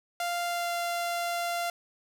sawtooth tone with pitch glide, 696 to 691.6 Hz, F5 to F5, -6 to -17 cents, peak -25 dBFS, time 0.2-1.7 s, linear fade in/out 2 ms, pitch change -11 cents, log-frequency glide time 0.46-0.73 s, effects none

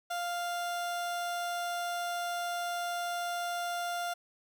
30% pulse tone, 698.5 Hz, F5, in tune, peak -30 dBFS, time 0.1-4.14 s, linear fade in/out 10 ms, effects none

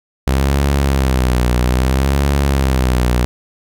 sawtooth tone with vibrato, 65.41 Hz, C2, in tune, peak -8 dBFS, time 0.27-3.25 s, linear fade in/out 0 ms, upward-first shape sine, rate 0.61 Hz, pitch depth 120 cents each way, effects none

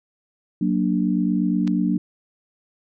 sine chord, Gb augmented, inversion none, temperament equal, 185 / 233.1 / 293.7 Hz, Gb3 / Bb3 / D4, 0 / 0 / 0 cents, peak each -21 / -23 / -23 dBFS, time 0.61-1.98 s, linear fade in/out 5 ms
clicks, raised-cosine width 0.2 ms, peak -25 / -18 dBFS, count 2, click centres 1.673 / 1.677 s
effects none

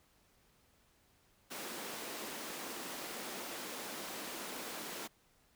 pink high-pass noise, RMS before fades -44 dBFS, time 1.5-5.08 s, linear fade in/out 20 ms, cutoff 220 Hz, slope 24 dB/octave, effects pink hiss -70 dBFS RMS until 5.55 s

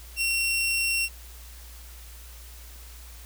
sawtooth tone, 2730 Hz, F7, 40 cents flat, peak -20 dBFS, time 0.16-1.09 s, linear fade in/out 50 ms, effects added 59 Hz sine -43 dBFS peak until 3.25 s + white hiss -49 dBFS RMS until 3.25 s

